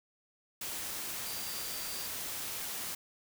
sine tone in noise, 4709 Hz, D8, 4 cents sharp, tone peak -46 dBFS, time 1.26-2.07 s, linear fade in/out 5 ms, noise white, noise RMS -39 dBFS, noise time 0.61-2.95 s, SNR -10 dB, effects none

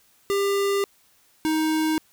square tone pair in turn, 398.6 / 314 Hz, G4 / D#4, +29 / +16 cents, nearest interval major third, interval 413 cents, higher first, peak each -21 dBFS, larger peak neither, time 0.3-0.84 / 1.45-1.98 s, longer first, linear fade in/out 0 ms, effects white hiss -60 dBFS RMS until 2.12 s

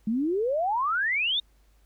sine exponential sweep, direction up, 207.7 to 3729 Hz, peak -23 dBFS, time 0.07-1.4 s, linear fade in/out 5 ms, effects added 50 Hz sine -58 dBFS peak until 1.85 s + pink hiss -68 dBFS RMS until 1.85 s

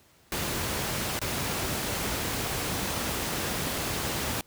pink noise with dropouts, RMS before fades -30 dBFS, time 0.32-4.41 s, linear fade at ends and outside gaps 1 ms, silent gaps 1.191-1.215 s, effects pink hiss -60 dBFS RMS until 4.46 s + high-pass 60 Hz 12 dB/octave

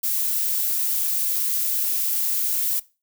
violet noise, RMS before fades -23 dBFS, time 0.03-2.8 s, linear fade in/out 10 ms, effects noise-tail reverb RT60 0.3 s tail -20 dB re dry

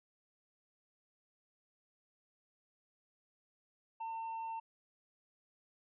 triangle tone, 903 Hz, A5, 45 cents sharp, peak -37 dBFS, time 4-4.6 s, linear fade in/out 10 ms, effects resampled to 8000 Hz

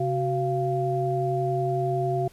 sine tone cluster, 134.1 / 373.3 / 691 Hz, C3 / F#4 / F5, +43 / +15 / -19 cents, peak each -27 dBFS, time 0-2.28 s, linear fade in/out 5 ms, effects pink hiss -55 dBFS RMS until 2.32 s + resampled to 32000 Hz

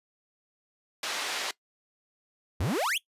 white band-pass noise, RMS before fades -33 dBFS, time 1.03-1.51 s, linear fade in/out 2 ms, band 450 to 4400 Hz, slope 12 dB/octave
45% pulse exponential sweep, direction up, 69.8 to 3520 Hz, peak -26 dBFS, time 2.6-2.98 s, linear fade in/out 5 ms
effects noise-tail reverb RT60 0.1 s tail -20 dB re dry + resampled to 32000 Hz

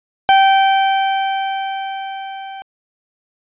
40% pulse tone with level ramp, 777 Hz, G5, 16 cents flat, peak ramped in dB -6 to -28 dBFS, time 0.29-2.62 s, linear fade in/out 0 ms, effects resampled to 8000 Hz

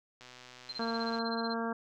click train, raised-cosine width 0.2 ms, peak -33 dBFS, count 123, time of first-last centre 0.21-1.186 s, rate 125 Hz
sine tone with tremolo, 4138 Hz, C8, 20 cents flat, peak -36 dBFS, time 0.69-1.54 s, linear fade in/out 2 ms, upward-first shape sine, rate 16 Hz, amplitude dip 100%
harmonic tone, 229.2 Hz, A#3, 29 cents flat, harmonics 1 / 2 / 3 / 4 / 5 / 6 / 7, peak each -35 / -38 / -40 / -41 / -42 / -43 / -43 dBFS, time 0.79-1.73 s, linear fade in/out 5 ms
effects none

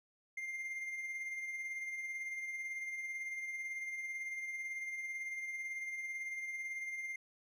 triangle tone with tremolo, 2105 Hz, C7, 10 cents sharp, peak -36 dBFS, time 0.37-7.16 s, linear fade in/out 5 ms, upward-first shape sine, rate 18 Hz, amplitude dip 40%, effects none

